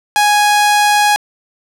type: tone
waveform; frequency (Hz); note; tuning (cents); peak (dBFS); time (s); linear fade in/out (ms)
sawtooth; 830.6; G#5; 0; -5; 0.16-1.16; 0
effects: low-pass 12000 Hz 12 dB/octave